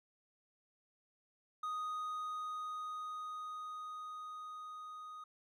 triangle tone with level ramp, 1244.5 Hz, D#6, in tune, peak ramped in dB -35 to -45 dBFS, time 1.63-5.24 s, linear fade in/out 5 ms, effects none

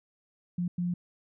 sine tone bursts at uneven times, 176.2 Hz, F3, 16 cents sharp, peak -27 dBFS, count 2, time 0.58-0.68 / 0.78-0.94 s, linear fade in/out 5 ms, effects none

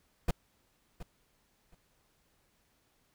brown noise with echo, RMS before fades -27 dBFS, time 0.28-0.31 s, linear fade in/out 5 ms, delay 720 ms, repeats 2, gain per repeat -15 dB, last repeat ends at 1.75 s, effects pink hiss -72 dBFS RMS until 3.14 s

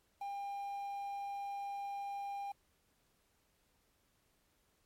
triangle tone with quantisation, 801 Hz, G5, 37 cents sharp, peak -37 dBFS, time 0.21-2.52 s, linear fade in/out 5 ms, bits 10, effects pink hiss -75 dBFS RMS until 4.85 s + MP3 64 kbps

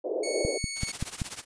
white band-pass noise, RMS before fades -30 dBFS, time 0.04-0.58 s, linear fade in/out 5 ms, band 350 to 600 Hz, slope 48 dB/octave
10% pulse tone, 2217 Hz, C#7, in tune, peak -23 dBFS, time 0.23-0.92 s, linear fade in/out 5 ms
click train, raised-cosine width 5 ms, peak -17 dBFS, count 5, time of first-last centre 0.45-1.218 s, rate 5.21 Hz
white noise with tremolo, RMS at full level -34 dBFS, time 0.75-1.45 s, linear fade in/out 50 ms, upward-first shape triangle, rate 16 Hz, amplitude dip 90%
effects resampled to 22050 Hz

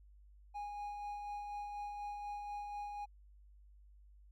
triangle tone with tremolo, 823 Hz, G#5, 16 cents flat, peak -38 dBFS, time 0.54-3.06 s, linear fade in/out 20 ms, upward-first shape sine, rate 4.1 Hz, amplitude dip 30%, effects added 50 Hz sine -58 dBFS peak until 4.31 s

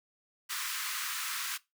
pink high-pass noise, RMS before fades -36 dBFS, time 0.49-1.58 s, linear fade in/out 20 ms, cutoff 1100 Hz, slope 48 dB/octave, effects noise-tail reverb RT60 0.2 s tail -20 dB re dry

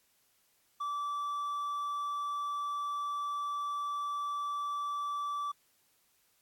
triangle tone, 1160 Hz, D6, 22 cents flat, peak -31 dBFS, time 0.8-5.52 s, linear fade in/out 10 ms, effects white hiss -71 dBFS RMS until 6.41 s + AAC 64 kbps

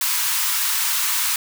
white high-pass noise, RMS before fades -21 dBFS, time 0.01-1.36 s, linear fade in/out 2 ms, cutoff 880 Hz, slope 96 dB/octave, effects none

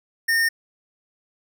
square tone, 1827 Hz, A#6, 35 cents flat, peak -18 dBFS, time 0.28-0.49 s, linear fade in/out 10 ms, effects none

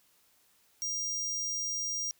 square tone, 5700 Hz, F8, 34 cents sharp, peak -32 dBFS, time 0.82-2.11 s, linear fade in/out 0 ms, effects white hiss -67 dBFS RMS until 2.19 s

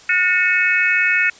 sine tone cluster, 1445 / 1814 / 2208 / 2569 Hz, F#6 / A#6 / C#7 / E7, -41 / -48 / -7 / -45 cents, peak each -19 dBFS, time 0.09-1.3 s, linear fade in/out 5 ms, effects white hiss -44 dBFS RMS until 1.39 s + resampled to 16000 Hz

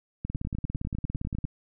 two click trains, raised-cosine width 5 ms, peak -21 / -19 dBFS, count 21 / 13, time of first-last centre 0.3-1.443 / 0.25-1.45 s, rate 17.5 / 10 Hz, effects none

